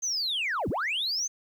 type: linear two-way sweep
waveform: sine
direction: down then up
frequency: 6420 to 56.1 to 6420 Hz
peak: -25 dBFS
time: 0.02-1.28 s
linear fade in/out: 20 ms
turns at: 0.69 s
effects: tanh soft clip ceiling -24 dBFS + 10-bit